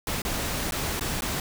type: noise with dropouts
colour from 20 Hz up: pink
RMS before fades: -29 dBFS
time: 0.07-1.4 s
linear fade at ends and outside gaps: 2 ms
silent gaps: 0.219-0.25 / 0.71-0.721 / 0.996-1.009 / 1.208-1.22 s
effects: none